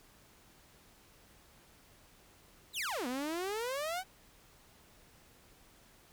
sawtooth exponential two-way sweep, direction down then up, 4250 to 239.2 to 777 Hz, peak -31 dBFS, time 2.73-4.04 s, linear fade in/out 50 ms, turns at 3.07 s, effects pink hiss -62 dBFS RMS until 6.12 s

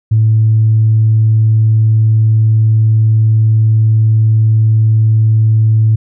sine tone, 110 Hz, A2, in tune, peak -5 dBFS, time 0.11-5.96 s, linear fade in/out 10 ms, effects tanh soft clip ceiling -1 dBFS

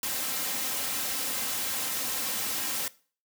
white noise with comb filter, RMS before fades -31 dBFS, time 0.03-2.88 s, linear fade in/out 2 ms, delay 3.8 ms, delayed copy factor +0.55, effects noise-tail reverb RT60 0.4 s tail -19 dB re dry + high-pass 80 Hz 12 dB/octave

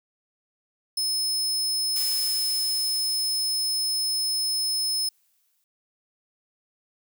sawtooth tone, 5200 Hz, E8, 24 cents flat, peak -21 dBFS, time 0.97-5.09 s, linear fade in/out 5 ms
blue noise with exponential decay, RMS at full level -31 dBFS, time 1.96-5.64 s, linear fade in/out 0 ms, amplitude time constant 800 ms
effects none

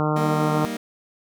harmonic tone, 152.4 Hz, D#3, 36 cents flat, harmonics 1 / 2 / 3 / 4 / 5 / 6 / 7 / 8 / 9, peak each -23 / -26 / -28 / -29 / -30 / -31 / -31 / -32 / -33 dBFS, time 0-0.65 s, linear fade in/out 0 ms
sawtooth chord, Eb major, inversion first, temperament just, 194.45 / 233.3 / 311.1 Hz, G3 / Bb3 / Eb4, -14 / +2 / 0 cents, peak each -29 / -25 / -29 dBFS, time 0.16-0.77 s, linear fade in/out 5 ms
effects none

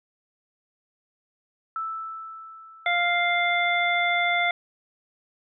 sine tone with exponential decay, 1318.5 Hz, E6, in tune, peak -26 dBFS, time 1.76-3.88 s, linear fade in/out 1 ms, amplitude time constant 460 ms
harmonic tone, 698.5 Hz, F5, in tune, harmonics 1 / 2 / 3 / 5, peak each -25 / -29 / -23 / -31 dBFS, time 2.86-4.51 s, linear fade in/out 2 ms
effects none

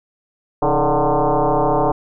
sine tone with frequency modulation, 164.81 Hz, E3, in tune, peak -13 dBFS, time 0.62-1.92 s, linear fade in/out 5 ms, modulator 148 Hz, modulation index 5.9, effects none

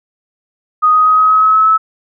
sine tone with pitch steps, 1244.5 / 1252.4 / 1260.4 / 1268.4 / 1276.5 / 1284.7 / 1292.9 / 1301.1 Hz, D#6 / D#6 / D#6 / D#6 / D#6 / E6 / E6 / E6, 0 / +11 / +22 / +33 / +44 / -45 / -34 / -23 cents, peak -6 dBFS, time 0.82-1.78 s, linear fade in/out 20 ms, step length 120 ms, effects none

